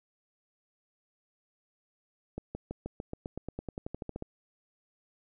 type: accelerating click train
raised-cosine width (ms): 2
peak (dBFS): -23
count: 18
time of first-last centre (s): 2.38-4.224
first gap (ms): 170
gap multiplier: 0.94
effects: none